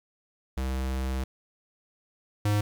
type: tone pair in turn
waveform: square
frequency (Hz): 65.41 / 103.83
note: C2 / G#2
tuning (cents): 0 / 0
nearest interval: minor sixth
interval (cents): 800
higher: second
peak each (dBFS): -28 / -23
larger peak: second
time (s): 0.57-1.24 / 2.45-2.61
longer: first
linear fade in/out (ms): 5
effects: 10-bit